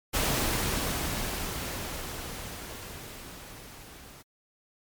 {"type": "noise with level ramp", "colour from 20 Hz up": "pink", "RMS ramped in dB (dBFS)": [-26, -49], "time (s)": [0.13, 4.23], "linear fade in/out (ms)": 20, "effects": ["MP3 96 kbps"]}